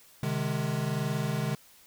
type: chord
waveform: square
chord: Ab major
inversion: first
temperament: equal with one note detuned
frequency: 130.81 / 152.36 / 207.7 Hz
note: C3 / Eb3 / Ab3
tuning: 0 / -36 / 0 cents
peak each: -33 / -32 / -35 dBFS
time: 0.23-1.55 s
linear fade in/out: 2 ms
effects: white hiss -57 dBFS RMS until 1.86 s